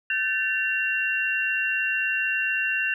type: tone cluster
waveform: sine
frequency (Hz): 1532 / 1759 / 2748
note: G6 / A6 / F7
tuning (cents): -40 / -1 / -29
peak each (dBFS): -28 / -28 / -25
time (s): 0.1-2.94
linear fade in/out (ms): 2
effects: none